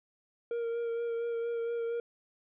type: tone with vibrato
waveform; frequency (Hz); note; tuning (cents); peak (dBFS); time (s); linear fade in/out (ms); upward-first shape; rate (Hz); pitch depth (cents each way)
triangle; 466.2; A#4; 0; -29; 0.51-2; 2; sine; 4.3; 18
effects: resampled to 8000 Hz